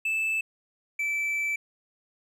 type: tone pair in turn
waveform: triangle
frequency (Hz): 2631 / 2320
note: E7 / D7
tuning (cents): -4 / -22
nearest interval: major second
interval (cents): 218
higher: first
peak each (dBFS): -23 / -24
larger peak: first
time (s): 0.05-0.41 / 0.99-1.56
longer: second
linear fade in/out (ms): 5
effects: none

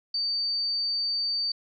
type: tone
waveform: sine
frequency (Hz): 4600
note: D8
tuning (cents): -37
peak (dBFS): -25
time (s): 0.14-1.52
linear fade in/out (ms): 5
effects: none

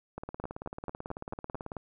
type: two click trains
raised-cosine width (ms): 1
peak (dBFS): -24 / -23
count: 29 / 7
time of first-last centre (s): 0.18-1.718 / 0.44-1.767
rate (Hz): 18.2 / 4.52
effects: none

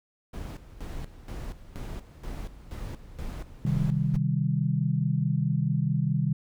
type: noise with tremolo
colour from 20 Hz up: brown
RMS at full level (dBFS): -35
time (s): 0.33-4.17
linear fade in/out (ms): 10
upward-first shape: square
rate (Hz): 2.1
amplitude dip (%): 75
type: chord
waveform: sine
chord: C minor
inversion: none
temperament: equal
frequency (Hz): 130.81 / 155.56 / 196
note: C3 / Eb3 / G3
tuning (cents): 0 / 0 / 0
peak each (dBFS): -27 / -26 / -30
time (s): 3.65-6.33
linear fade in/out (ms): 2
effects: none

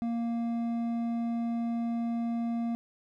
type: tone with hard clipping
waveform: triangle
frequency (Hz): 233.1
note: A#3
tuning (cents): 0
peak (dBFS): -30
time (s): 0.02-2.75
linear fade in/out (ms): 0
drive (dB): 10
effects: none

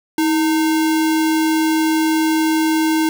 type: tone with sample-and-hold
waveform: sine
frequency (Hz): 318.3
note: D#4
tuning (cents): +39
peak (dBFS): -13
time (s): 0.18-3.09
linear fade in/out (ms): 2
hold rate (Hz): 1225
effects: none

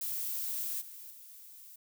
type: noise with level steps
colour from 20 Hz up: violet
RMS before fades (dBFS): -36 / -48 / -52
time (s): 0.01-1.76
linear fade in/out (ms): 5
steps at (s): 0.8 / 1.1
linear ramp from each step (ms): 20
effects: none

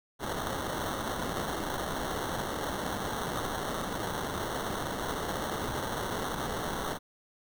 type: noise with sample-and-hold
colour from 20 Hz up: violet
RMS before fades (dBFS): -34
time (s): 0.19-6.99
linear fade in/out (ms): 50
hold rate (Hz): 2450
effects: none

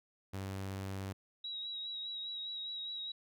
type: tone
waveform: sawtooth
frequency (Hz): 96.7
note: G2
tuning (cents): -23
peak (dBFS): -35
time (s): 0.33-1.13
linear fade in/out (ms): 10
type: tone with vibrato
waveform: sine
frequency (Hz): 3846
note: B7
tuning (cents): -47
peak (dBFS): -39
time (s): 1.44-3.12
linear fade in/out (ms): 5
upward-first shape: sine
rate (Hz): 4.9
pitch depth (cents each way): 27
effects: none

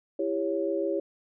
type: chord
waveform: sine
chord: C# diminished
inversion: first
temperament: just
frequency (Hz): 332.6 / 399.1 / 554.4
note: E4 / G4 / C#5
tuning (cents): +16 / +31 / 0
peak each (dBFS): -30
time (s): 0.19-1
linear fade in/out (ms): 5
effects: none

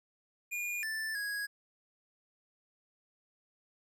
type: tone with pitch steps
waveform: square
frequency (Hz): 2430 / 1763 / 1657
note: D#7 / A6 / G#6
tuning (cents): -42 / +3 / -4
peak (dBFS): -35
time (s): 0.51-1.47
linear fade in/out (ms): 20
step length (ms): 320
effects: none

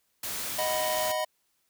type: noise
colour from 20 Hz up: white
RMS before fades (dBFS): -34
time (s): 0.23-1.12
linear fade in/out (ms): 5
type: chord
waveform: square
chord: B major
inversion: first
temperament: equal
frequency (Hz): 622.3 / 740 / 987.8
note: D#5 / F#5 / B5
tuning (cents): 0 / 0 / 0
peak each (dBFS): -30 / -35 / -34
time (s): 0.58-1.25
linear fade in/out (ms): 10
effects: white hiss -73 dBFS RMS until 1.69 s

